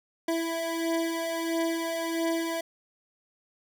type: beating tone pair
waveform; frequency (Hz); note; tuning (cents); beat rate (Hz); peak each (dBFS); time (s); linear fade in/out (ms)
25% pulse; 329.6 / 331.1; E4 / E4; 0 / +8; 1.5; -29 / -25; 0.28-2.61; 5
effects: none